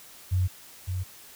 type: tone pair in turn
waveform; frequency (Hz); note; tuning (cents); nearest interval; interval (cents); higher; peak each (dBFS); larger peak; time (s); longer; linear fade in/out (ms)
sine; 92 / 92; F#2 / F#2; -9 / -9; unison; 0; neither; -21 / -27; first; 0.31-0.48 / 0.87-1.04; neither; 20
effects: white hiss -49 dBFS RMS until 1.35 s